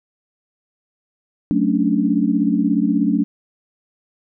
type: chord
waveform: sine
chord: D major seventh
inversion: first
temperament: equal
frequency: 185 / 220 / 277.2 / 293.7 Hz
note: F#3 / A3 / C#4 / D4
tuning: 0 / 0 / 0 / 0 cents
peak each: -21 / -19 / -20 / -20 dBFS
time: 1.51-3.24 s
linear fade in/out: 0 ms
effects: none